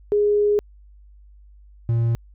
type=tone pair in turn; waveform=sine / triangle; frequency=414.1 / 116.2 Hz; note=G#4 / A#2; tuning=-5 / -5 cents; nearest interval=octave + minor seventh; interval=2200 cents; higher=first; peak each=-15 dBFS; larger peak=neither; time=0.12-0.59 / 1.89-2.15 s; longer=first; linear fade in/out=0 ms; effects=added 50 Hz sine -45 dBFS peak until 2.34 s